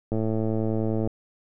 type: click train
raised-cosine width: 2 ms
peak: -14 dBFS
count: 106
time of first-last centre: 0.12-1.075 s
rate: 110 Hz
effects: none